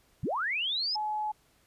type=linear sweep; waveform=sine; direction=up; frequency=75 to 5274 Hz; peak=-28 dBFS; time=0.23-0.96 s; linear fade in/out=5 ms
type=tone; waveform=sine; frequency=851 Hz; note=G#5; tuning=42 cents sharp; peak=-29 dBFS; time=0.95-1.32 s; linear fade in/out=10 ms
effects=pink hiss -66 dBFS RMS until 1.66 s + resampled to 32000 Hz